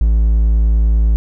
triangle tone, 55 Hz, A1, in tune, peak -7 dBFS, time 0.01-1.16 s, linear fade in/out 0 ms, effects none

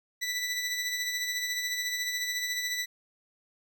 20% pulse tone with tremolo, 1975.5 Hz, B6, in tune, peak -23 dBFS, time 0.21-2.86 s, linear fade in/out 20 ms, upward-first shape sine, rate 14 Hz, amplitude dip 40%, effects none

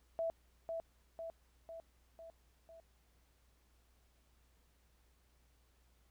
sine tone with echo, 659.3 Hz, E5, in tune, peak -34 dBFS, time 0.19-0.3 s, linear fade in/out 0 ms, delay 500 ms, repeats 5, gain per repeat -4 dB, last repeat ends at 2.8 s, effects added 60 Hz sine -69 dBFS peak until 6.1 s + pink hiss -75 dBFS RMS until 6.1 s

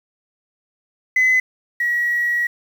sine tone pair in turn, 2024 / 1915.4 Hz, B6 / A#6, +42 / +46 cents, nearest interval minor second, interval 96 cents, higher first, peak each -11 / -16 dBFS, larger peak first, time 1.16-1.4 / 1.8-2.47 s, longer second, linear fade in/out 5 ms, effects tanh soft clip ceiling -9 dBFS + 7-bit

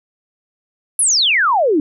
sine exponential sweep, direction down, 11250 to 280 Hz, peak -11 dBFS, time 0.99-1.8 s, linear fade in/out 2 ms, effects none

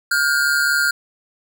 square tone pair together, 1423.7 / 1568 Hz, F6 / G6, +33 / 0 cents, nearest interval major second, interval 167 cents, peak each -18 / -20 dBFS, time 0.11-0.91 s, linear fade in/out 5 ms, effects none

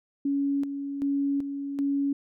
sine tone with tremolo, 280 Hz, C#4, 18 cents sharp, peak -23 dBFS, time 0.25-2.13 s, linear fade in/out 5 ms, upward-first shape square, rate 1.3 Hz, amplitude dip 55%, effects none

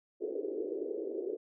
pink band-pass noise, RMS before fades -37 dBFS, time 0.2-1.37 s, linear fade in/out 20 ms, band 350 to 470 Hz, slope 48 dB/octave, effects none

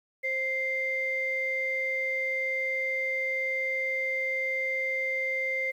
sine tone pair together, 526.3 / 2093 Hz, C5 / C7, +10 / 0 cents, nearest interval 2 octaves, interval 2390 cents, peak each -33 / -27 dBFS, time 0.23-5.72 s, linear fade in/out 20 ms, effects tanh soft clip ceiling -20 dBFS + 10-bit

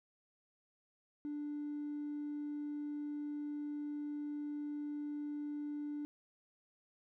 sine tone with hard clipping, 294.1 Hz, D4, 3 cents sharp, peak -39 dBFS, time 1.25-6.05 s, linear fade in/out 0 ms, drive 1 dB, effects none

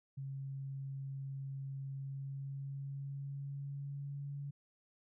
sine tone with pitch glide, 136.4 to 141.62 Hz, C#3 to C#3, -28 to +37 cents, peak -40 dBFS, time 0.17-4.51 s, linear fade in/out 10 ms, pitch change +65 cents, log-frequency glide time 1.93-4.36 s, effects none

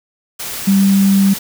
sine tone in noise, 196 Hz, G3, in tune, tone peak -8 dBFS, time 0.67-1.34 s, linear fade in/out 10 ms, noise white, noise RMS -25 dBFS, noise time 0.39-1.39 s, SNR +14 dB, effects none

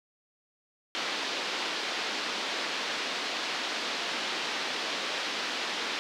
white band-pass noise, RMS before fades -33 dBFS, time 0.95-5.99 s, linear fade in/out 0 ms, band 230 to 4500 Hz, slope 24 dB/octave, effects none

